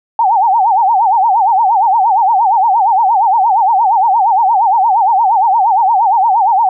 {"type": "tone with vibrato", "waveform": "sine", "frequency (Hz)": 839, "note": "G#5", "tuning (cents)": 17, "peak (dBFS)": -7, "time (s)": [0.19, 6.69], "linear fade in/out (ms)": 2, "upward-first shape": "sine", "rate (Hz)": 8.6, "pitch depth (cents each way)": 210, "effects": []}